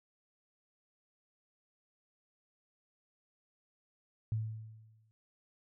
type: tone with exponential decay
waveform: sine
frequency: 110 Hz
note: A2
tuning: in tune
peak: -29 dBFS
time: 4.32-5.11 s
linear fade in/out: 0 ms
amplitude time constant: 170 ms
effects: none